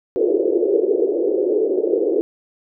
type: band-pass noise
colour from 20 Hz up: white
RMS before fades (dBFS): -18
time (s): 0.16-2.21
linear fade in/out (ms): 0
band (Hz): 350 to 460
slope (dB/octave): 48
effects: none